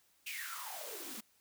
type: noise with high-pass filter sweep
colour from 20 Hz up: white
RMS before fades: -44 dBFS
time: 0.26-1.21 s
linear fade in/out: 10 ms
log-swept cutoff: 2700 to 210 Hz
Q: 9.2
effects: white hiss -71 dBFS RMS until 1.4 s